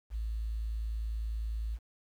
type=tone with quantisation; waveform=sine; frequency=55 Hz; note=A1; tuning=in tune; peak=-32 dBFS; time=0.1-1.79 s; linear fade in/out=50 ms; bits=10; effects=none